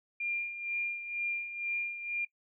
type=tone with tremolo; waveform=sine; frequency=2399 Hz; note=D7; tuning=36 cents sharp; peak=-30 dBFS; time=0.2-2.25 s; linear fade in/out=5 ms; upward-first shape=sine; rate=2.1 Hz; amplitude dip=65%; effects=noise-tail reverb RT60 0.1 s tail -19 dB re dry